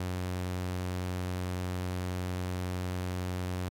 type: tone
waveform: sawtooth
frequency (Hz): 90.9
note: F#2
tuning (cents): -30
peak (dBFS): -28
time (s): 0-3.69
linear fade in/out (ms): 5
effects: AAC 64 kbps